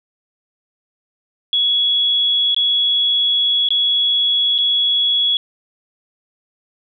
sine tone with dropouts, 3361 Hz, G#7, 20 cents sharp, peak -13 dBFS, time 1.53-5.37 s, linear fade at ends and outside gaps 1 ms, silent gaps 2.546-2.564 / 3.688-3.705 / 4.581-4.586 s, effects none

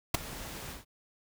pink noise with ADSR envelope, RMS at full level -22 dBFS, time 0.14-0.85 s, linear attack 7 ms, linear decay 9 ms, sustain -20 dB, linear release 140 ms, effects none

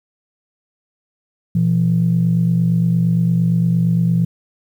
sine tone pair together, 121.29 / 170 Hz, B2 / F3, -31 / -46 cents, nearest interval tritone, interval 585 cents, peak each -17 / -13 dBFS, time 1.55-4.25 s, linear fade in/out 5 ms, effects tanh soft clip ceiling -6 dBFS + 8-bit

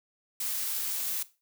blue noise, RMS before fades -32 dBFS, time 0.4-1.23 s, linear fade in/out 5 ms, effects noise-tail reverb RT60 0.3 s tail -17 dB re dry

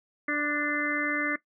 harmonic tone, 294.3 Hz, D4, 4 cents sharp, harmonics 1 / 2 / 4 / 5 / 6 / 7, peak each -31 / -37 / -36 / -35 / -32 / -30 dBFS, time 0.28-1.36 s, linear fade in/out 5 ms, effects noise-tail reverb RT60 0.1 s tail -17 dB re dry

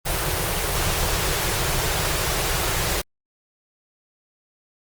pink band-stop noise, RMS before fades -23 dBFS, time 0.05-3.02 s, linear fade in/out 20 ms, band 180 to 320 Hz, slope 96 dB/octave, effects Opus 24 kbps

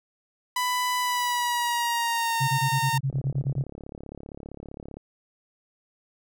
sawtooth tone with pitch glide, 995 to 917.7 Hz, B5 to A#5, +13 to -27 cents, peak -20 dBFS, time 0.56-2.98 s, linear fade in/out 5 ms, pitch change -140 cents, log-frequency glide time 0.99-2.36 s
sine tone bursts, 135.8 Hz, C#3, 35 cents flat, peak -22 dBFS, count 12, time 2.4-3.637 s, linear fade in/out 20 ms, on 82 ms, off 23 ms
click train, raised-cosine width 2 ms, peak -26 dBFS, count 67, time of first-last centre 3.1-4.97 s, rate 35.3 Hz
effects none

